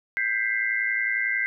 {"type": "tone cluster", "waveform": "sine", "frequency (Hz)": [1581, 1992, 2103], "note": ["G6", "B6", "C7"], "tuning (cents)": [14, 14, 8], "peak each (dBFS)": -27, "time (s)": [0.17, 1.46], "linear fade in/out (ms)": 0, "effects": []}